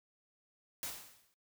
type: noise with exponential decay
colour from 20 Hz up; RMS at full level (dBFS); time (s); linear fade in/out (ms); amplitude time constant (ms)
white; -38; 0.83-1.34; 0; 110
effects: noise-tail reverb RT60 0.1 s tail -20 dB re dry